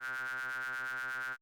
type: ring-modulated tone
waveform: square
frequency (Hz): 64.6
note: C2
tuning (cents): -21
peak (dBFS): -34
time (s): 0-1.37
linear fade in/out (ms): 50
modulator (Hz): 1490
effects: Opus 48 kbps